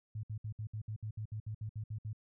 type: tone bursts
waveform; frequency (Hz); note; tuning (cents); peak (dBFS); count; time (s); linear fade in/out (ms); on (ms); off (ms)
sine; 107.8; A2; -35; -37; 14; 0.15-2.131; 5; 83; 63
effects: none